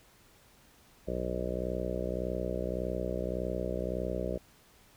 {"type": "harmonic tone", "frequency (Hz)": 61.74, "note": "B1", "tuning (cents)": 0, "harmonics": [1, 2, 3, 4, 5, 6, 7, 8, 9, 10], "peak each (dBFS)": [-38, -44, -39, -46, -43, -40, -41, -40, -39, -40], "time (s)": [1.07, 4.38], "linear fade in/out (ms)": 10, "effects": ["pink hiss -61 dBFS RMS until 4.96 s"]}